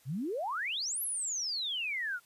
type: exponential two-way sweep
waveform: sine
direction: up then down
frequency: 116.54 to 11720 to 1363 Hz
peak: -32 dBFS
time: 0.05-2.2 s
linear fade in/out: 50 ms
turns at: 1.02 s
effects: white hiss -64 dBFS RMS until 2.25 s + resampled to 32000 Hz